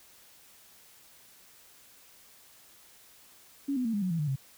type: tone with pitch steps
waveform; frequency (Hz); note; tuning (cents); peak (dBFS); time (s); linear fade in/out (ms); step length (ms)
sine; 279 / 251.4 / 226.6 / 204.2 / 184.07 / 165.89 / 149.51 / 134.75; C#4 / B3 / A#3 / G#3 / F#3 / E3 / D3 / C#3; +11 / +31 / -49 / -29 / -9 / +11 / +31 / -49; -27; 3.68-4.36; 10; 85
effects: white hiss -57 dBFS RMS until 4.57 s